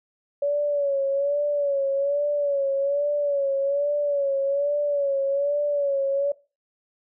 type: tone with vibrato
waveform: sine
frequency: 566 Hz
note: C#5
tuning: 36 cents sharp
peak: -20 dBFS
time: 0.42-6.32 s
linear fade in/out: 5 ms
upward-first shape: sine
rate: 1.2 Hz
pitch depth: 58 cents each way
effects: noise-tail reverb RT60 0.3 s tail -19 dB re dry